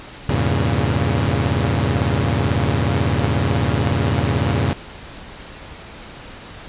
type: chord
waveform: sawtooth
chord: E diminished seventh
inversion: none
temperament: equal with one note detuned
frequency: 82.41 / 100.35 / 116.54 / 138.59 Hz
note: E2 / G2 / Bb2 / Db3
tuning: 0 / +41 / 0 / 0 cents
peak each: -18 dBFS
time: 0.29-4.73 s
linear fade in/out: 0 ms
effects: pink hiss -37 dBFS RMS until 6.68 s + resampled to 8000 Hz